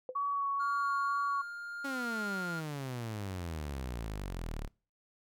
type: tone with exponential decay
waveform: sine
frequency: 510 Hz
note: C5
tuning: 44 cents flat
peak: -32 dBFS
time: 0.09-0.17 s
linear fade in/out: 1 ms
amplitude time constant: 16 ms
type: tone with vibrato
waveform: sine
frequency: 1124 Hz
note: C#6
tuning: 24 cents sharp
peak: -30 dBFS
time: 0.15-1.42 s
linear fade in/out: 10 ms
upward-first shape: sine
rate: 2.1 Hz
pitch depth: 14 cents each way
type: tone with tremolo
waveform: triangle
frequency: 1407 Hz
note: F6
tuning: 12 cents sharp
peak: -33 dBFS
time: 0.59-2.61 s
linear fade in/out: 20 ms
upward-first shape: sine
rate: 0.77 Hz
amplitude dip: 45%
type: exponential sweep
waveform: sawtooth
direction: down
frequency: 280.2 to 34.65 Hz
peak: -33 dBFS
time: 1.84-4.68 s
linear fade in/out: 10 ms
effects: noise-tail reverb RT60 0.4 s tail -25 dB re dry